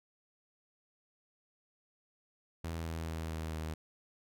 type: tone with pitch steps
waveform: sawtooth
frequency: 82.41 / 81.56 / 80.71 / 79.88 / 79.05 Hz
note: E2 / E2 / E2 / D#2 / D#2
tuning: 0 / -18 / -36 / +46 / +28 cents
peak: -33 dBFS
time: 2.64-3.74 s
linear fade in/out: 5 ms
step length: 220 ms
effects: none